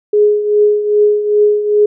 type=tone with tremolo; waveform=sine; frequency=417.7 Hz; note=G#4; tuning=10 cents sharp; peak=-5 dBFS; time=0.13-1.86 s; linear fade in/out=5 ms; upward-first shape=triangle; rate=2.5 Hz; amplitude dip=70%; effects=none